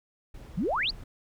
brown noise, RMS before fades -44 dBFS, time 0.34-1.04 s, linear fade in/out 5 ms
sine exponential sweep, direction up, 150 to 5000 Hz, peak -25 dBFS, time 0.57-0.91 s, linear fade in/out 10 ms
effects none

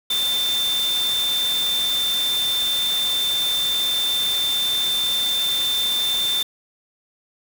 sine tone in noise, 3565 Hz, A7, 22 cents sharp, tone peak -19 dBFS, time 0.1-6.43 s, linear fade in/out 5 ms, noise white, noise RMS -29 dBFS, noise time 0.1-6.43 s, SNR +7 dB, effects none

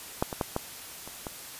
clicks, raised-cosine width 1 ms, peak -10 / -19 / -12 / -13 / -28 / -20 dBFS, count 6, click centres 0.225 / 0.328 / 0.412 / 0.564 / 1.076 / 1.268 s, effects white hiss -43 dBFS RMS until 1.59 s + resampled to 32000 Hz

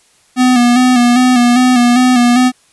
square tone with vibrato, 246.9 Hz, B3, in tune, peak -7 dBFS, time 0.36-2.52 s, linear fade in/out 50 ms, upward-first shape square, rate 2.5 Hz, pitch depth 39 cents each way, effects white hiss -51 dBFS RMS until 2.72 s + resampled to 24000 Hz

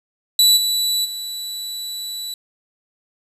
sawtooth tone with level steps, 3951 Hz, B7, in tune, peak -7 / -14 / -23 dBFS, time 0.39-2.34 s, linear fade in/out 2 ms, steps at 0.56 / 1.04 s, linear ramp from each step 20 ms, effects resampled to 32000 Hz + 8-bit

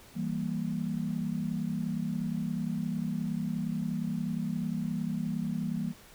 sine chord, E diminished, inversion none, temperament equal, 164.81 / 196 / 233.1 Hz, E3 / G3 / Bb3, 0 / 0 / 0 cents, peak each -34 dBFS, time 0.14-5.94 s, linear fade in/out 50 ms, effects pink hiss -54 dBFS RMS until 6.14 s

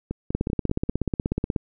two click trains, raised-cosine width 3 ms, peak -15 / -10 dBFS, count 5 / 21, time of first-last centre 0.11-0.891 / 0.35-1.562 s, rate 5.12 / 16.5 Hz, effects none

